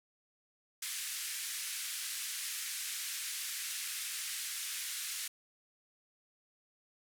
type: band-pass noise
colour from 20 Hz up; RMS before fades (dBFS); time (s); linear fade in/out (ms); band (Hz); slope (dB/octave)
white; -40; 0.82-5.28; 5; 1600 to 12000; 24
effects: none